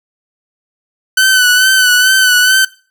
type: tone with vibrato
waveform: sawtooth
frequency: 1508 Hz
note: F#6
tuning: 32 cents sharp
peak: -3 dBFS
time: 1.17-2.65 s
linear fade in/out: 5 ms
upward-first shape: sine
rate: 2.3 Hz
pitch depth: 41 cents each way
effects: noise-tail reverb RT60 0.4 s tail -20 dB re dry